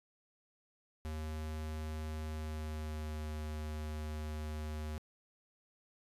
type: tone with pitch glide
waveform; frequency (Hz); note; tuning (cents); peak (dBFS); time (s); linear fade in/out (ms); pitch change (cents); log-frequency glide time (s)
square; 77.78 to 76.66; D#2 to D#2; 0 to -25; -39; 1.05-4.98; 0; -25; 2.28-3.32
effects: resampled to 32000 Hz